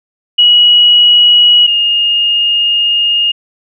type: tone pair in turn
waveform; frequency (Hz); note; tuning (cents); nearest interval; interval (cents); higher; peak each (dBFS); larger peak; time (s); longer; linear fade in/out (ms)
sine; 2913 / 2842; F#7 / F7; -28 / +30; unison; 42; first; -3 / -8; first; 0.38-1.67 / 1.67-3.32; second; 10
effects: none